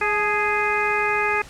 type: harmonic tone with a mistuned harmonic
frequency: 415.3 Hz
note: G#4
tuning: in tune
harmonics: 1 / 2 / 3 / 4 / 5 / 6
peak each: -26 / -26 / -26 / -26 / -26 / -26 dBFS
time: 0.01-1.42 s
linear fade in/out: 5 ms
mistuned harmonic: 2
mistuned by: +44 cents
effects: pink hiss -43 dBFS RMS until 1.49 s + low-pass 9000 Hz 12 dB/octave